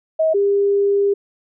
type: tone pair in turn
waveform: sine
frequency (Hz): 637 / 401.3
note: D#5 / G4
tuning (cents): +41 / +41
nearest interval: minor sixth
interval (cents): 800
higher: first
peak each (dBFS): -13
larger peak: neither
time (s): 0.19-0.34 / 0.34-1.14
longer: second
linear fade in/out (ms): 10
effects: none